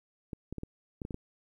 clicks, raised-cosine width 3 ms, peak -25 dBFS, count 8, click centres 0.332 / 0.526 / 0.583 / 0.634 / 1.018 / 1.051 / 1.108 / 1.144 s, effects 11-bit

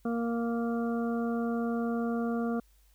harmonic tone, 233.1 Hz, A#3, in tune, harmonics 1 / 2 / 3 / 5 / 6, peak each -29 / -35 / -39 / -43 / -45 dBFS, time 0.05-2.6 s, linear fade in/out 5 ms, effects added 50 Hz sine -60 dBFS peak until 2.94 s + white hiss -69 dBFS RMS until 2.94 s

